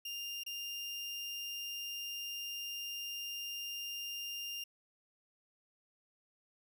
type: tone with dropouts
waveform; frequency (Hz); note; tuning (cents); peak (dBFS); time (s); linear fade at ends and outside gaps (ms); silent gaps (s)
30% pulse; 2800; F7; +4; -37; 0.05-4.64; 5; 0.436-0.463
effects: none